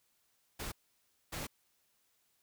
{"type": "noise bursts at uneven times", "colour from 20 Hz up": "pink", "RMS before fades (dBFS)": -41, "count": 2, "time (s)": [[0.59, 0.72], [1.32, 1.47]], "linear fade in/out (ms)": 10, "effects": ["white hiss -75 dBFS RMS until 2.42 s"]}